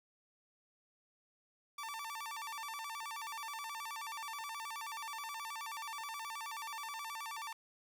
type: tone with vibrato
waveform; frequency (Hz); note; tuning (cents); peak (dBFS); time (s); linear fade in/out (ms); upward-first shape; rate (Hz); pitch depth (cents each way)
sawtooth; 1019; C6; -46; -38; 1.78-7.53; 5; square; 9.4; 220
effects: none